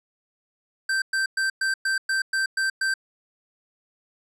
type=tone bursts; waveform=square; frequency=1561 Hz; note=G6; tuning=8 cents flat; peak=-22 dBFS; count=9; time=0.89-2.94 s; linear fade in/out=5 ms; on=130 ms; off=110 ms; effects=low-pass 9000 Hz 12 dB/octave